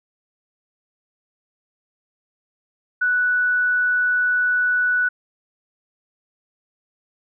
sine tone, 1480 Hz, F#6, in tune, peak -16 dBFS, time 3.01-5.09 s, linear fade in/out 10 ms, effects none

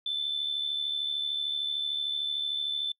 sine tone with amplitude modulation, 3522 Hz, A7, 1 cent sharp, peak -25 dBFS, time 0.06-2.92 s, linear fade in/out 5 ms, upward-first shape sine, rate 73.3 Hz, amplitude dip 55%, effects noise-tail reverb RT60 0.1 s tail -26 dB re dry + tanh soft clip ceiling -21 dBFS

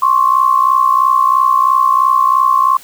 sine tone pair together, 1059 / 1122 Hz, C6 / C#6, +21 / +21 cents, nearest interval minor second, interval 100 cents, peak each -10 / -12 dBFS, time 0.02-2.77 s, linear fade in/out 5 ms, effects white hiss -39 dBFS RMS until 2.83 s

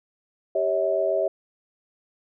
sine chord, C# diminished, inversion second, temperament equal with one note detuned, 392 / 554.4 / 642.3 Hz, G4 / C#5 / E5, 0 / 0 / -45 cents, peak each -27 / -25 / -23 dBFS, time 0.55-1.28 s, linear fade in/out 5 ms, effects none

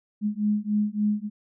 sine beating tone pair, 207.7 / 211.2 Hz, G#3 / G#3, 0 / +29 cents, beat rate 3.5 Hz, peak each -25 dBFS, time 0.21-1.3 s, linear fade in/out 50 ms, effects none

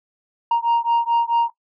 sine beating tone pair, 932.3 / 936.9 Hz, A#5 / A#5, 0 / +8 cents, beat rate 4.6 Hz, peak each -17 dBFS, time 0.51-1.5 s, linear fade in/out 5 ms, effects noise-tail reverb RT60 0.1 s tail -17 dB re dry + tanh soft clip ceiling -13 dBFS

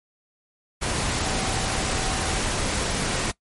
sine tone in noise, 764 Hz, G5, 45 cents flat, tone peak -34 dBFS, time 1.21-2.39 s, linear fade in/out 20 ms, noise pink, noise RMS -25 dBFS, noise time 0.81-3.32 s, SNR -12 dB, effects noise-tail reverb RT60 0.1 s tail -20 dB re dry + MP3 48 kbps

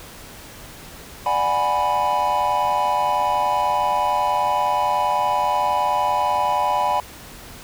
triangle chord, G# half-diminished seventh, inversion second, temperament equal with one note detuned, 593.5 / 740 / 830.6 / 987.8 Hz, D5 / F#5 / G#5 / B5, +18 / 0 / 0 / 0 cents, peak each -25 / -23 / -20 / -19 dBFS, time 1.26-7 s, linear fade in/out 2 ms, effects pink hiss -40 dBFS RMS until 7.63 s

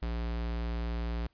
square tone, 57.9 Hz, A#1, 11 cents flat, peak -32 dBFS, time 0.02-1.27 s, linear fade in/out 5 ms, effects pink hiss -72 dBFS RMS until 1.33 s + resampled to 11025 Hz

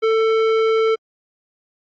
sine tone with tanh clipping, 444.8 Hz, A4, 19 cents sharp, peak -16 dBFS, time 0.02-0.96 s, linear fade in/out 20 ms, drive 17 dB, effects low-pass 4000 Hz 12 dB/octave + AAC 64 kbps

